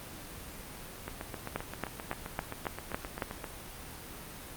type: two click trains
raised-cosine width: 0.5 ms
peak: -16 / -22 dBFS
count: 7 / 19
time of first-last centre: 1.56-3.222 / 1.08-3.442 s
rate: 3.61 / 7.62 Hz
effects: pink hiss -45 dBFS RMS until 4.56 s + Opus 32 kbps